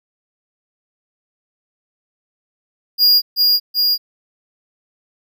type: tone with echo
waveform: square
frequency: 4842 Hz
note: D#8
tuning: 48 cents flat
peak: -9 dBFS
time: 2.98-3.22 s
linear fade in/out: 50 ms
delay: 380 ms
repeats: 2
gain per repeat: -2 dB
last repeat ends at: 3.98 s
effects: none

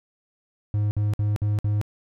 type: tone bursts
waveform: triangle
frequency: 104.4 Hz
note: G#2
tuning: 10 cents sharp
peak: -18 dBFS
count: 5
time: 0.74-1.814 s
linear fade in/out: 0 ms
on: 170 ms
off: 56 ms
effects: none

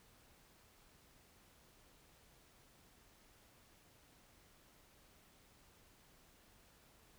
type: silence
effects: pink hiss -67 dBFS RMS until 7.18 s

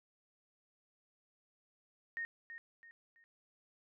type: tone with echo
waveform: sine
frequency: 1850 Hz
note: A#6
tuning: 14 cents flat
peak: -37 dBFS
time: 2.17-2.25 s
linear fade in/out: 0 ms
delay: 330 ms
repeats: 3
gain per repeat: -9 dB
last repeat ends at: 3.24 s
effects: none

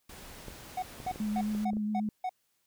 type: noise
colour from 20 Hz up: pink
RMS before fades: -48 dBFS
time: 0.09-1.65 s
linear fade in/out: 5 ms
type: clicks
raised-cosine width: 2 ms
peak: -30 dBFS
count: 8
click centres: 0.483 / 1.002 / 1.064 / 1.112 / 1.159 / 1.55 / 1.733 / 1.769 s
type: tone bursts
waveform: triangle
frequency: 740 Hz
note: F#5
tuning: in tune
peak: -28 dBFS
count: 6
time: 0.77-2.294 s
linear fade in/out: 5 ms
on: 54 ms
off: 240 ms
type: tone with vibrato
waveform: sine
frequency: 211.3 Hz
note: G#3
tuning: 30 cents sharp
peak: -29 dBFS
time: 1.2-2.09 s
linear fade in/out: 2 ms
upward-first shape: triangle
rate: 7.4 Hz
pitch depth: 25 cents each way
effects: white hiss -75 dBFS RMS until 2.66 s

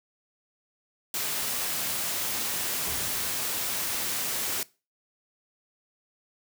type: noise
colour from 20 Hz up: white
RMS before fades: -30 dBFS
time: 1.14-4.63 s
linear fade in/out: 2 ms
type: noise with exponential decay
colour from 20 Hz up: brown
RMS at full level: -34 dBFS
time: 2.87-4.07 s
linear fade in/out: 5 ms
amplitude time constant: 260 ms
effects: noise-tail reverb RT60 0.3 s tail -21 dB re dry + high-pass 80 Hz 12 dB/octave

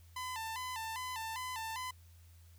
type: tone with vibrato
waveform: sawtooth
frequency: 950 Hz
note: A#5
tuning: 33 cents sharp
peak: -35 dBFS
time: 0.16-1.91 s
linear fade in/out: 5 ms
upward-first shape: square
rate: 2.5 Hz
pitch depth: 110 cents each way
effects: added 84 Hz sine -56 dBFS peak until 2.58 s + white hiss -68 dBFS RMS until 2.58 s

